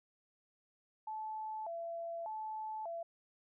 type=tone with vibrato; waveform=sine; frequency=765 Hz; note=G5; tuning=42 cents flat; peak=-39 dBFS; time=1.07-3.03 s; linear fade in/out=5 ms; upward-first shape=square; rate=0.84 Hz; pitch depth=220 cents each way; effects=none